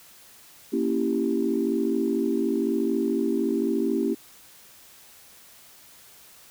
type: chord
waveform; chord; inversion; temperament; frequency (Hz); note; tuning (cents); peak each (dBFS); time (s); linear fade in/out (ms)
sine; A# diminished seventh; none; equal with one note detuned; 233.1 / 277.2 / 331 / 392; A#3 / C#4 / E4 / G4; 0 / 0 / +7 / 0; -27; 0.72-4.15; 20
effects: tanh soft clip ceiling -11 dBFS + white hiss -51 dBFS RMS until 6.5 s